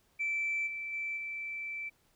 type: tone with level steps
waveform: sine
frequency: 2328 Hz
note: D7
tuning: 16 cents flat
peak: -29 / -36 / -33 / -36 dBFS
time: 0.19-1.9 s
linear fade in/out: 20 ms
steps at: 0.66 / 0.92 / 1.16 s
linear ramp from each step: 20 ms
effects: tanh soft clip ceiling -26 dBFS + pink hiss -70 dBFS RMS until 2.15 s